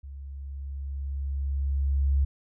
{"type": "tone with level ramp", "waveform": "sine", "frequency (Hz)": 69, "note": "C#2", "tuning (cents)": -7, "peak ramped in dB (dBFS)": [-38, -19], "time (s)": [0.03, 2.25], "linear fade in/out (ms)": 10, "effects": []}